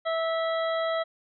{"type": "harmonic tone", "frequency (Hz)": 654, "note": "E5", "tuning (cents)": -14, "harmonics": [1, 2, 3, 5, 6], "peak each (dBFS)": [-26, -32, -36, -40, -42], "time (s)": [0.05, 1.04], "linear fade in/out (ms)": 20, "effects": []}